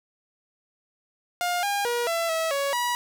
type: tone with pitch steps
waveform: sawtooth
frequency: 708 / 808 / 478.4 / 670 / 649 / 559 / 969 Hz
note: F5 / G#5 / A#4 / E5 / E5 / C#5 / B5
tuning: +23 / -48 / +45 / +28 / -27 / +14 / -33 cents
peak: -20 dBFS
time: 1.41-2.95 s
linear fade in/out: 0 ms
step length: 220 ms
effects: none